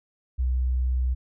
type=tone; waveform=sine; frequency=63.1 Hz; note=B1; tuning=38 cents sharp; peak=-21 dBFS; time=0.38-1.15 s; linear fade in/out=20 ms; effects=none